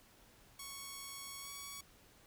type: tone with pitch glide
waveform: 5% pulse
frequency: 1108.7 to 1123.5 Hz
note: C#6 to C#6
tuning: 0 to +23 cents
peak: -34 dBFS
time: 0.59-1.81 s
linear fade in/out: 5 ms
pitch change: +23 cents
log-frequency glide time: 1.41-1.5 s
effects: pink hiss -64 dBFS RMS until 2.26 s